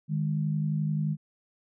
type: tone pair together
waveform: sine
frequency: 153.8 / 205.3 Hz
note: D#3 / G#3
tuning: -20 / -20 cents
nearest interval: perfect fourth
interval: 500 cents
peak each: -26 / -32 dBFS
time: 0.08-1.17 s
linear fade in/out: 50 ms
effects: none